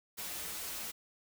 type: noise with comb filter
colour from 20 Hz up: white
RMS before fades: -41 dBFS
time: 0.17-0.92 s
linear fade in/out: 20 ms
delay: 7.7 ms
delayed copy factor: -0.55
effects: none